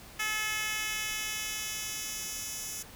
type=tone with high-pass filter sweep; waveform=10% pulse; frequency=430 Hz; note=A4; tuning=40 cents flat; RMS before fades=-35 dBFS; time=0.19-2.83 s; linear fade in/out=10 ms; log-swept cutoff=1800 to 6400 Hz; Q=0.94; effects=pink hiss -50 dBFS RMS until 2.95 s